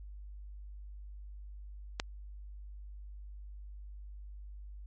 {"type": "click", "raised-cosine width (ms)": 0.2, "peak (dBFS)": -14, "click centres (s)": 1.999, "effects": ["added 50 Hz sine -44 dBFS peak until 4.86 s", "MP3 32 kbps"]}